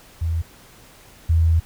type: tone pair in turn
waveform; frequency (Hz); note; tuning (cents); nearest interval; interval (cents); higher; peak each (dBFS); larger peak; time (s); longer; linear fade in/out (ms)
sine; 82.41 / 81.79; E2 / E2; 0 / -13; unison; 13; first; -19 / -13; second; 0.21-0.42 / 1.29-1.6; second; 10
effects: pink hiss -48 dBFS RMS until 1.65 s